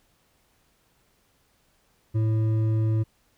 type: tone with hard clipping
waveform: sine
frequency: 110 Hz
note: A2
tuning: in tune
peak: -22 dBFS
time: 2.14-3.04 s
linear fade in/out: 20 ms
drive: 7 dB
effects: pink hiss -66 dBFS RMS until 3.37 s